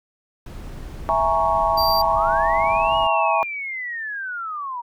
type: noise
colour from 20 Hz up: brown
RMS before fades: -33 dBFS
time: 0.46-3.07 s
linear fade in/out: 2 ms
type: chord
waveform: sine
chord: A# half-diminished seventh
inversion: second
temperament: equal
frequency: 659.3 / 830.6 / 932.3 / 1108.7 Hz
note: E5 / G#5 / A#5 / C#6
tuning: 0 / 0 / 0 / 0 cents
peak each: -22 dBFS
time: 1.09-3.43 s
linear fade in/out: 0 ms
type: tone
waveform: square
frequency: 4699 Hz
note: D8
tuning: in tune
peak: -22 dBFS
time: 1.77-2.02 s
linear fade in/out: 10 ms
type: linear two-way sweep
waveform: sine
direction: up then down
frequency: 800 to 2906 to 932 Hz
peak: -26 dBFS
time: 2-4.82 s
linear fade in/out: 20 ms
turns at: 2.97 s
effects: none